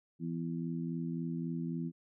harmonic tone, 83.7 Hz, E2, 27 cents sharp, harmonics 2 / 3 / 4, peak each -36 / -39 / -44 dBFS, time 0.19-1.92 s, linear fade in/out 50 ms, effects none

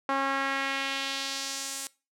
sawtooth tone with band-pass filter sweep, 272.5 Hz, C#4, 29 cents flat, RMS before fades -31 dBFS, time 0.09-1.87 s, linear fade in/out 0 ms, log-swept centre 1100 to 8800 Hz, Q 1.4, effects noise-tail reverb RT60 0.3 s tail -21 dB re dry

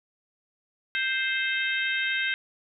harmonic tone with a mistuned harmonic, 524 Hz, C5, 2 cents sharp, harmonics 3 / 4 / 5 / 6 / 7, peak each -28 / -30 / -32 / -34 / -35 dBFS, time 0.95-2.34 s, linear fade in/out 0 ms, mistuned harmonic 7, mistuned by +21 cents, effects none

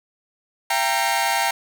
sawtooth tone cluster, 675 / 786 / 927 / 2153 Hz, E5 / G5 / A#5 / C7, +41 / +4 / -10 / +49 cents, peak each -24 / -19 / -19 / -24 dBFS, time 0.7-1.51 s, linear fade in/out 5 ms, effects 7-bit

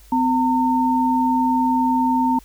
sine tone pair together, 255.2 / 910 Hz, C4 / A#5, -43 / -42 cents, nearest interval octave + minor seventh, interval 2201 cents, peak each -18 dBFS, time 0.12-2.39 s, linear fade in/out 5 ms, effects added 50 Hz sine -45 dBFS peak until 2.44 s + white hiss -52 dBFS RMS until 2.44 s

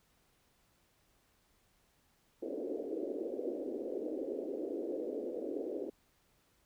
white band-pass noise, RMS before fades -39 dBFS, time 2.42-5.9 s, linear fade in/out 5 ms, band 270 to 530 Hz, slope 48 dB/octave, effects pink hiss -72 dBFS RMS until 6.65 s

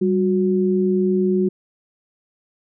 sine tone pair together, 194.3 / 365.8 Hz, G3 / F#4, -15 / -20 cents, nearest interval major seventh, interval 1095 cents, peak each -18 dBFS, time 0.01-1.49 s, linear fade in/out 10 ms, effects none

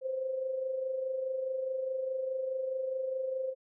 sine tone with amplitude modulation, 523.3 Hz, C5, in tune, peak -29 dBFS, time 0.01-3.55 s, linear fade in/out 50 ms, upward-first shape sine, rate 24.8 Hz, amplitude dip 50%, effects none

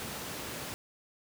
pink high-pass noise, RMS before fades -40 dBFS, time 0-0.74 s, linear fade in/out 0 ms, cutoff 110 Hz, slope 12 dB/octave, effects none

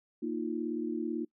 sine chord, Bb suspended fourth, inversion none, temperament equal, 233.1 / 311.1 / 349.2 Hz, Bb3 / Eb4 / F4, 0 / 0 / 0 cents, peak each -36 / -35 / -36 dBFS, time 0.22-1.25 s, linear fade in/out 10 ms, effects noise-tail reverb RT60 0.1 s tail -23 dB re dry

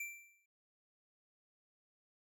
square tone with exponential decay, 2349 Hz, D7, in tune, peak -39 dBFS, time 0-0.46 s, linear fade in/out 5 ms, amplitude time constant 100 ms, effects none

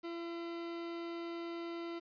40% pulse tone, 338.7 Hz, E4, 47 cents sharp, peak -39 dBFS, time 0.03-2 s, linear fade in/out 20 ms, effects resampled to 11025 Hz + 11-bit

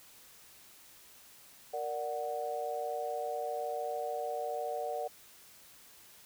sine chord, Bb augmented, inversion none, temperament equal, 466.2 / 587.3 / 740 Hz, Bb4 / D5 / F#5, 0 / 0 / 0 cents, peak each -39 / -38 / -37 dBFS, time 1.73-5.08 s, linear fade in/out 10 ms, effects white hiss -57 dBFS RMS until 6.25 s

